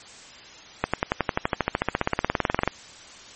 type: accelerating click train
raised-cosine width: 0.5 ms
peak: -5 dBFS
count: 29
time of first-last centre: 0.84-2.676 s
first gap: 96 ms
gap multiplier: 0.97
effects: white hiss -45 dBFS RMS until 3.35 s + MP3 32 kbps